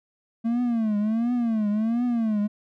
triangle tone with vibrato, 225.2 Hz, A3, 40 cents sharp, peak -19 dBFS, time 0.44-2.48 s, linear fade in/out 20 ms, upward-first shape triangle, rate 1.4 Hz, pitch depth 170 cents each way, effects none

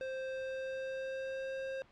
square tone with pitch glide, 525 to 532.9 Hz, C5 to C5, +6 to +32 cents, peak -38 dBFS, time 0.01-1.82 s, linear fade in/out 0 ms, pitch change +26 cents, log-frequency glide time 0.3-1.56 s, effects pink hiss -64 dBFS RMS until 1.91 s + low-pass 3000 Hz 12 dB/octave

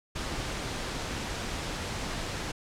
pink noise, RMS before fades -34 dBFS, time 0.15-2.52 s, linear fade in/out 10 ms, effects low-pass 7000 Hz 12 dB/octave

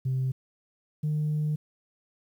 sine tone pair in turn, 130.81 / 151.69 Hz, C3 / D#3, 0 / -44 cents, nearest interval minor third, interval 256 cents, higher second, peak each -23 dBFS, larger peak neither, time 0.05-0.32 / 1.03-1.56 s, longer second, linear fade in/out 10 ms, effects tanh soft clip ceiling -22 dBFS + 10-bit

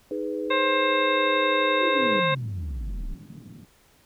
sine chord, G# minor, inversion second, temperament just, 311.5 / 415.3 / 498.4 Hz, D#4 / G#4 / B4, +2 / 0 / +16 cents, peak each -31 dBFS, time 0.11-2.2 s, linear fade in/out 2 ms
harmonic tone, 530 Hz, C5, 22 cents sharp, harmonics 1 / 2 / 3 / 4 / 5 / 7, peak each -25 / -25 / -30 / -29 / -31 / -30 dBFS, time 0.5-2.35 s, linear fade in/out 10 ms
sine exponential sweep, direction down, 387.3 to 30.3 Hz, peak -28 dBFS, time 1.81-3.15 s, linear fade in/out 10 ms
pink band-pass noise, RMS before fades -44 dBFS, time 2-3.65 s, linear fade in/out 2 ms, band 130 to 240 Hz, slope 24 dB/octave
effects pink hiss -59 dBFS RMS until 4.05 s

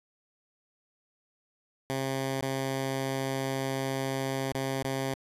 10% pulse tone with dropouts, 134.2 Hz, C3, 44 cents sharp, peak -21 dBFS, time 1.9-5.14 s, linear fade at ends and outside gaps 0 ms, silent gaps 2.408-2.425 / 4.522-4.547 / 4.828-4.845 s, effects resampled to 32000 Hz

